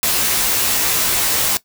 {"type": "noise with comb filter", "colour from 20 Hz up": "white", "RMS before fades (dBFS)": -17, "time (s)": [0.03, 1.57], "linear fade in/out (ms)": 0, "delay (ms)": 15, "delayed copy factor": -0.9, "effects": ["noise-tail reverb RT60 0.1 s tail -17 dB re dry"]}